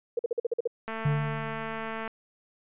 sine tone bursts, 471.3 Hz, A#4, 19 cents sharp, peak -23 dBFS, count 8, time 0.17-0.675 s, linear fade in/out 5 ms, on 22 ms, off 47 ms
click train, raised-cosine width 0.5 ms, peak -21 dBFS, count 268, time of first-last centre 0.88-2.077 s, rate 223 Hz
triangle tone with exponential decay, 146.83 Hz, D3, in tune, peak -19 dBFS, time 1.05-2.07 s, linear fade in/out 5 ms, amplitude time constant 220 ms
effects resampled to 8000 Hz

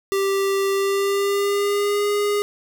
square tone with pitch glide, 392 to 411.3 Hz, G4 to G#4, 0 to -17 cents, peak -19 dBFS, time 0.12-2.42 s, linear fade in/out 0 ms, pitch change +83 cents, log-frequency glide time 0.72-2.08 s, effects none

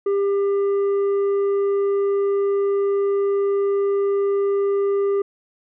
sine tone with tanh clipping, 398.8 Hz, G4, 30 cents sharp, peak -18 dBFS, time 0.06-5.22 s, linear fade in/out 5 ms, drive 5 dB, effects none

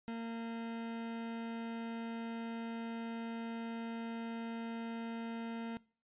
40% pulse tone, 229.6 Hz, A#3, 26 cents flat, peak -38 dBFS, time 0.08-5.77 s, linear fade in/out 0 ms, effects noise-tail reverb RT60 0.4 s tail -22 dB re dry + resampled to 8000 Hz

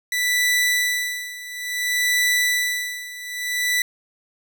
sawtooth tone with tremolo, 1975.5 Hz, B6, in tune, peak -13 dBFS, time 0.12-3.82 s, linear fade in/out 2 ms, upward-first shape sine, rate 0.58 Hz, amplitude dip 85%, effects none

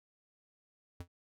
square tone with exponential decay, 87.6 Hz, F2, 6 cents sharp, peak -38 dBFS, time 1-1.08 s, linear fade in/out 5 ms, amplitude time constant 16 ms, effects none

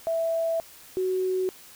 sine tone pair in turn, 659.3 / 372.5 Hz, E5 / F#4, 0 / +12 cents, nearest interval minor seventh, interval 988 cents, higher first, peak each -23 dBFS, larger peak neither, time 0.07-0.6 / 0.97-1.49 s, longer first, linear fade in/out 0 ms, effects white hiss -49 dBFS RMS until 1.75 s

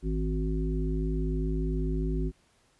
harmonic tone with a mistuned harmonic, 52.5 Hz, G#1, 19 cents sharp, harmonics 1 / 3 / 5 / 7, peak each -28 / -33 / -35 / -36 dBFS, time 0.02-2.32 s, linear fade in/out 50 ms, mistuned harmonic 3, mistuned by +22 cents, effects pink hiss -66 dBFS RMS until 2.79 s + resampled to 24000 Hz

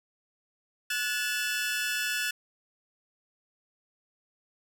sawtooth tone cluster, 1465 / 1721 / 2648 Hz, F#6 / A6 / E7, -18 / -39 / +7 cents, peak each -29 / -29 / -30 dBFS, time 0.9-2.31 s, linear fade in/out 5 ms, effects none

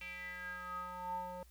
square tone with band-pass filter sweep, 180.2 Hz, F#3, 45 cents flat, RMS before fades -44 dBFS, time 0.01-1.43 s, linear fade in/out 2 ms, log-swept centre 2500 to 690 Hz, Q 8.3, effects added 60 Hz sine -59 dBFS peak until 1.5 s + white hiss -68 dBFS RMS until 1.5 s

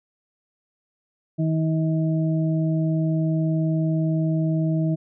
harmonic tone, 159.5 Hz, D#3, 43 cents sharp, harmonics 1 / 2 / 4, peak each -20 / -26 / -32 dBFS, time 1.38-4.96 s, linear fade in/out 20 ms, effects none

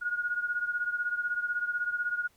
sine beating tone pair, 1439 / 1455 Hz, F#6 / F#6, -49 / -29 cents, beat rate 16 Hz, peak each -30 / -34 dBFS, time 0.01-2.28 s, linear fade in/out 20 ms, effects pink hiss -66 dBFS RMS until 2.36 s

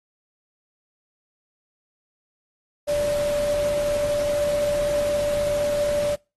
sine tone in noise, 585 Hz, D5, 7 cents flat, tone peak -20 dBFS, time 2.87-6.16 s, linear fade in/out 20 ms, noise pink, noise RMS -34 dBFS, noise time 2.87-6.16 s, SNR +11 dB, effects noise-tail reverb RT60 0.3 s tail -26 dB re dry + AAC 32 kbps

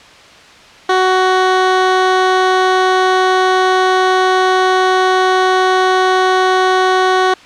15% pulse tone, 372.6 Hz, F#4, 12 cents sharp, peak -3 dBFS, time 0.89-7.34 s, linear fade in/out 5 ms, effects white hiss -39 dBFS RMS until 7.45 s + low-pass 4000 Hz 12 dB/octave

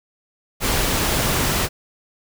pink noise, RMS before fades -20 dBFS, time 0.6-1.69 s, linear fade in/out 50 ms, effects none

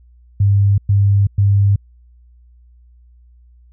sine tone bursts, 100 Hz, G2, 35 cents sharp, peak -9 dBFS, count 3, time 0.4-1.76 s, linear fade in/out 5 ms, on 380 ms, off 110 ms, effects added 60 Hz sine -44 dBFS peak until 3.72 s

